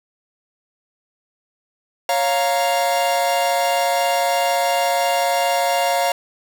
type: chord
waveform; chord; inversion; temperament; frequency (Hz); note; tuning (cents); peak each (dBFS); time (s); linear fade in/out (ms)
45% pulse; Bb minor; first; equal; 554.4 / 698.5 / 932.3; Db5 / F5 / Bb5; 0 / 0 / 0; -22 / -19 / -23; 2.09-6.12; 2
effects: none